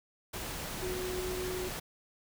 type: tone in noise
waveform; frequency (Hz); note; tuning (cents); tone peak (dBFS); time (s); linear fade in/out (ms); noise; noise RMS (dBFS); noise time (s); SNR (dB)
sine; 366.8; F#4; -15; -35; 0.82-1.69; 10; pink; -39; 0.33-1.8; +1
effects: none